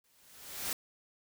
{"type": "noise with exponential growth", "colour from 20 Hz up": "white", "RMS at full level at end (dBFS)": -33, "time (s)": [0.04, 0.73], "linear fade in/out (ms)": 2, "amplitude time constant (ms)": 150, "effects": []}